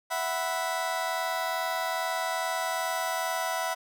30% pulse chord, E suspended second, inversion none, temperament just, 659.3 / 741.7 / 988.9 Hz, E5 / F#5 / B5, 0 / +4 / +2 cents, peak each -30 dBFS, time 0.1-3.75 s, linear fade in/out 20 ms, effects none

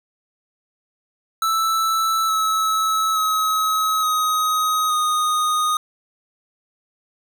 square tone with pitch steps, 1318.5 / 1298.1 / 1278 / 1258.2 / 1238.8 Hz, E6 / E6 / D#6 / D#6 / D#6, 0 / -27 / +46 / +19 / -8 cents, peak -18 dBFS, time 1.42-5.77 s, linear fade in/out 2 ms, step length 870 ms, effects none

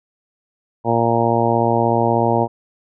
harmonic tone, 116.54 Hz, A#2, in tune, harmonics 1 / 2 / 3 / 4 / 5 / 6 / 7 / 8, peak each -22 / -22 / -22 / -22 / -22 / -22 / -22 / -22 dBFS, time 0.84-2.48 s, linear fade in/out 50 ms, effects none

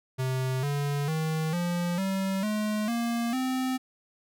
square tone with pitch steps, 130 / 143.41 / 158.21 / 174.53 / 192.54 / 212.4 / 234.3 / 258.5 Hz, C3 / D3 / D#3 / F3 / G3 / G#3 / A#3 / C4, -11 / -41 / +29 / -1 / -31 / +39 / +9 / -21 cents, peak -27 dBFS, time 0.18-3.78 s, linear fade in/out 20 ms, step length 450 ms, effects none

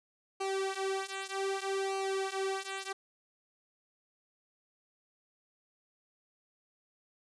sawtooth tone with flanger, 387.7 Hz, G4, 19 cents flat, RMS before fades -35 dBFS, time 0.4-2.93 s, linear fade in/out 10 ms, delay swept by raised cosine 0.56 to 5.36 ms, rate 0.64 Hz, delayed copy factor -0.9, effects resampled to 22050 Hz

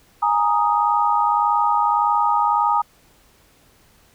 sine chord, Ab suspended second, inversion none, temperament equal, 830.6 / 932.3 / 1244.5 Hz, Ab5 / Bb5 / Eb6, 0 / 0 / 0 cents, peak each -20 / -19 / -20 dBFS, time 0.22-2.82 s, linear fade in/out 10 ms, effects pink hiss -55 dBFS RMS until 4.14 s

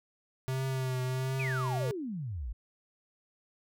square tone with vibrato, 130.2 Hz, C3, 8 cents flat, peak -31 dBFS, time 0.48-1.91 s, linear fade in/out 0 ms, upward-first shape triangle, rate 1.4 Hz, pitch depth 40 cents each way
sine exponential sweep, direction down, 2637 to 49 Hz, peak -34 dBFS, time 1.39-2.53 s, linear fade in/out 10 ms
effects none

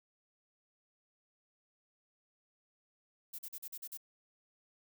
violet noise bursts, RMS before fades -44 dBFS, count 7, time 3.33-3.975 s, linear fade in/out 10 ms, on 57 ms, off 41 ms, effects none

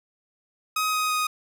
sawtooth tone with pitch steps, 1262 / 1254 / 1246.1 Hz, D#6 / D#6 / D#6, +24 / +13 / +2 cents, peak -19 dBFS, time 0.76-1.27 s, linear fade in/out 5 ms, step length 170 ms, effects none

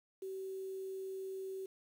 sine tone with quantisation, 382.3 Hz, G4, 43 cents flat, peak -40 dBFS, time 0.22-1.66 s, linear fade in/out 5 ms, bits 10, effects none

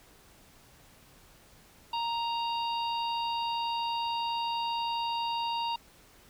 harmonic tone, 932.3 Hz, A#5, in tune, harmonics 1 / 3 / 4 / 5, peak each -30 / -38 / -41 / -43 dBFS, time 1.93-5.76 s, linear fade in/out 5 ms, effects pink hiss -58 dBFS RMS until 6.29 s

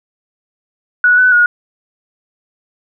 sine tone with pitch steps, 1468 / 1499 / 1444 Hz, F#6 / F#6 / F#6, -14 / +22 / -43 cents, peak -6 dBFS, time 1.04-1.46 s, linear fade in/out 2 ms, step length 140 ms, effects none

